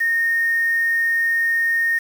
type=tone with quantisation; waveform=sine; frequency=1842 Hz; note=A#6; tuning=21 cents flat; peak=-16 dBFS; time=0-1.99 s; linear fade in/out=10 ms; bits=6; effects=none